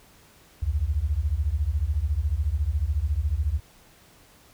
sine beating tone pair, 67 / 81 Hz, C2 / E2, +42 / -30 cents, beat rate 14 Hz, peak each -25 dBFS, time 0.62-3.6 s, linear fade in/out 10 ms, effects pink hiss -55 dBFS RMS until 4.53 s

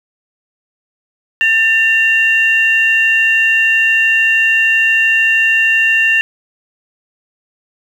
sine tone pair together, 1790 / 2763 Hz, A6 / F7, +29 / -19 cents, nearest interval minor sixth, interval 752 cents, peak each -11 dBFS, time 1.41-6.21 s, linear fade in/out 0 ms, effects tanh soft clip ceiling -1 dBFS + 7-bit

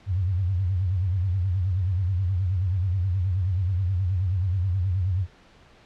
sine tone with vibrato, 92.5 Hz, F#2, in tune, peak -21 dBFS, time 0.06-5.27 s, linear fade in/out 50 ms, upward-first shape sine, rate 9.4 Hz, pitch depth 130 cents each way, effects pink hiss -54 dBFS RMS until 5.85 s + low-pass 4000 Hz 12 dB/octave

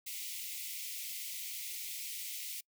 white high-pass noise, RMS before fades -42 dBFS, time 0.06-2.61 s, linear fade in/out 10 ms, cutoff 2000 Hz, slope 96 dB/octave, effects noise-tail reverb RT60 0.1 s tail -26 dB re dry

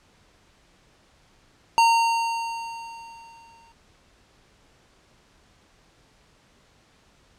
square tone with exponential decay, 920 Hz, A#5, 23 cents flat, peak -14 dBFS, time 1.78-3.72 s, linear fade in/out 0 ms, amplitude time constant 420 ms, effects pink hiss -59 dBFS RMS until 7.38 s + low-pass 7000 Hz 12 dB/octave

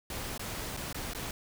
pink noise with dropouts, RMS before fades -38 dBFS, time 0.1-1.31 s, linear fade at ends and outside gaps 2 ms, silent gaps 0.378-0.394 / 0.767-0.772 / 0.928-0.945 / 1.135-1.148 s, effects none

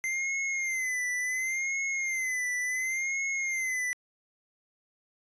square tone with vibrato, 2073 Hz, C7, 17 cents flat, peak -29 dBFS, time 0.04-3.93 s, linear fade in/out 0 ms, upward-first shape sine, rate 0.7 Hz, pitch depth 81 cents each way, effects resampled to 22050 Hz

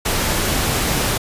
pink noise, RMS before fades -19 dBFS, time 0.05-1.18 s, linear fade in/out 10 ms, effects resampled to 32000 Hz

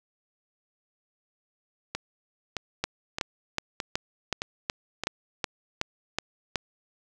two click trains, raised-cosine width 0.2 ms, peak -13 / -9 dBFS, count 6 / 11, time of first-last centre 1.95-5.036 / 2.84-6.557 s, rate 1.62 / 2.69 Hz, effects none

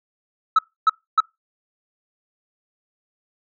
sine tone bursts, 1299 Hz, E6, 26 cents flat, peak -8 dBFS, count 3, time 0.56-1.204 s, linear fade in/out 5 ms, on 28 ms, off 280 ms, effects noise-tail reverb RT60 0.2 s tail -25 dB re dry + tanh soft clip ceiling -10 dBFS

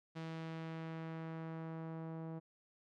sawtooth tone with low-pass filter sweep, 162.2 Hz, E3, 28 cents flat, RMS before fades -45 dBFS, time 0.15-2.4 s, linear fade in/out 20 ms, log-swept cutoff 4200 to 820 Hz, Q 0.83, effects none

